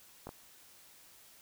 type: clicks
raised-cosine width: 1 ms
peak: -29 dBFS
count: 2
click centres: 0.27 / 0.291 s
effects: white hiss -59 dBFS RMS until 1.41 s